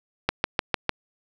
click train, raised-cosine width 0.3 ms, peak -4 dBFS, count 5, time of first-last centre 0.29-0.893 s, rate 6.63 Hz, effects none

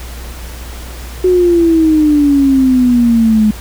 sine exponential sweep, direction down, 370 to 211.2 Hz, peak -6 dBFS, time 1.24-3.51 s, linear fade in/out 5 ms, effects added 60 Hz sine -25 dBFS peak until 3.6 s + pink hiss -32 dBFS RMS until 3.6 s

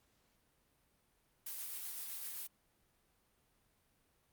blue noise with tremolo, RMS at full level -43 dBFS, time 1.46-2.47 s, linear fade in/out 5 ms, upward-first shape sine, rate 7.8 Hz, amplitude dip 25%, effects pink hiss -75 dBFS RMS until 4.32 s + Opus 48 kbps

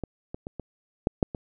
clicks, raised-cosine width 2 ms, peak -18 / -21 / -22 / -21 / -8 / -7 / -20 dBFS, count 7, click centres 0.037 / 0.345 / 0.469 / 0.597 / 1.071 / 1.228 / 1.348 s, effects none

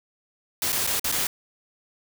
white noise with dropouts, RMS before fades -25 dBFS, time 0.62-1.27 s, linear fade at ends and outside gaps 2 ms, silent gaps 0.722-0.727 / 0.867-0.873 / 0.996-1.043 / 1.117-1.123 s, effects none

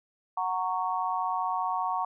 sine chord, F# major, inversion none, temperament just, 740 / 925 / 1110 Hz, F#5 / A#5 / C#6, 0 / -14 / +2 cents, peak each -31 / -31 / -31 dBFS, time 0.37-2.05 s, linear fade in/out 5 ms, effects none

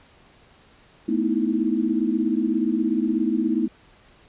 sine tone cluster, 218.7 / 246.4 / 311.5 / 328.3 Hz, A3 / B3 / D#4 / E4, -10 / -4 / +2 / -7 cents, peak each -25 dBFS, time 1.08-3.68 s, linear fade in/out 10 ms, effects pink hiss -54 dBFS RMS until 4.28 s + resampled to 8000 Hz

